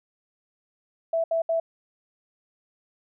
sine tone bursts, 659.3 Hz, E5, in tune, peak -21 dBFS, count 3, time 1.13-1.6 s, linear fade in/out 5 ms, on 110 ms, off 70 ms, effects none

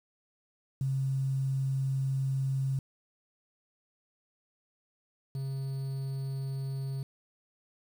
sine / triangle tone pair in turn, 134.4 / 135.33 Hz, C3 / C#3, +47 / -41 cents, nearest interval unison, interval 12 cents, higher second, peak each -27 / -30 dBFS, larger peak first, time 0.81-2.79 / 5.35-7.03 s, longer first, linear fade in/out 2 ms, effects 9-bit

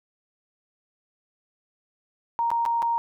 sine tone with dropouts, 932.3 Hz, A#5, in tune, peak -21 dBFS, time 2.39-2.98 s, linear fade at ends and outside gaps 0 ms, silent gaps 2.504-2.515 / 2.653-2.661 / 2.821-2.827 s, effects none

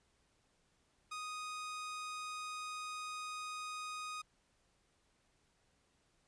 sawtooth tone, 1244.5 Hz, D#6, in tune, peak -38 dBFS, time 1.11-4.22 s, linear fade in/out 10 ms, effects pink hiss -75 dBFS RMS until 6.27 s + resampled to 22050 Hz

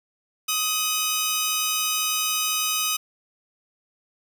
10% pulse tone pair together, 1254 / 2986 Hz, D#6 / F#7, +13 / +15 cents, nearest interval octave + minor third, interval 1502 cents, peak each -17 dBFS, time 0.48-2.97 s, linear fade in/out 10 ms, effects none

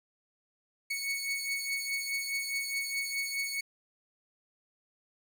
sawtooth beating tone pair, 2217 / 2221.8 Hz, C#7 / C#7, 0 / +3 cents, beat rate 4.8 Hz, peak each -30 / -34 dBFS, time 0.9-3.61 s, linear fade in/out 10 ms, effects none

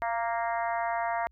harmonic tone with a mistuned harmonic, 232.8 Hz, A#3, 2 cents flat, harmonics 3 / 4 / 5 / 6 / 7 / 8 / 9, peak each -30 / -32 / -38 / -41 / -41 / -40 / -43 dBFS, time 0.02-1.27 s, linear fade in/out 0 ms, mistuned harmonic 3, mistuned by -22 cents, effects added 60 Hz sine -58 dBFS peak until 1.31 s

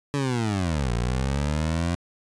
20% pulse linear two-way sweep, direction down then up, 144.9 to 57.1 to 87.9 Hz, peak -18 dBFS, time 0.14-1.95 s, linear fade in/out 0 ms, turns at 0.93 s, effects resampled to 22050 Hz

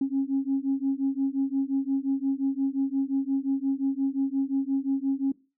sine beating tone pair, 269.3 / 275 Hz, C#4 / C#4, -50 / -14 cents, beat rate 5.7 Hz, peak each -26 dBFS, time 0.01-5.32 s, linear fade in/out 5 ms, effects noise-tail reverb RT60 0.3 s tail -20 dB re dry + tanh soft clip ceiling -17 dBFS

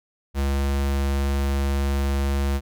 square tone, 69.3 Hz, C#2, in tune, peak -21 dBFS, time 0.34-2.61 s, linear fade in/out 50 ms, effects none

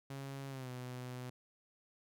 sawtooth tone with pitch glide, 137 to 125.63 Hz, C#3 to B2, -20 to +30 cents, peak -39 dBFS, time 0.1-1.3 s, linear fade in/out 5 ms, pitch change -150 cents, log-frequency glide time 0.49-0.7 s, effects none

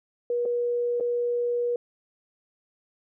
sine tone with dropouts, 481.2 Hz, B4, 45 cents flat, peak -23 dBFS, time 0.3-1.76 s, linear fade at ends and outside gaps 2 ms, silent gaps 0.454-0.458 / 1-1.007 s, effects none

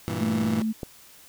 20% pulse chord, E diminished, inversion first, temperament just, 98.89 / 118.67 / 164.81 Hz, G2 / Bb2 / E3, +16 / +31 / 0 cents, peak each -27 dBFS, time 0.08-0.62 s, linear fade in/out 0 ms
sine tone, 220 Hz, A3, in tune, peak -23 dBFS, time 0.19-0.73 s, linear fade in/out 20 ms
clicks, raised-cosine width 2 ms, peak -28 / -18 dBFS, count 2, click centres 0.442 / 0.832 s
effects white hiss -51 dBFS RMS until 1.28 s

